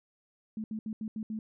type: tone bursts at uneven times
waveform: sine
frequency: 217.8 Hz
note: A3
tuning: 17 cents flat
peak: -33 dBFS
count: 6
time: 0.57-0.64 / 0.71-0.79 / 0.86-0.93 / 1.01-1.08 / 1.16-1.23 / 1.3-1.39 s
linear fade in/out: 2 ms
effects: none